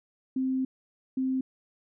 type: tone pair in turn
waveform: sine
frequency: 261.4 / 261.4 Hz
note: C4 / C4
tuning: -1 / -1 cents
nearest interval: unison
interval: 0 cents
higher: neither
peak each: -25 dBFS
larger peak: neither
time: 0.36-0.65 / 1.17-1.41 s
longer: first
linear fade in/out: 5 ms
effects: none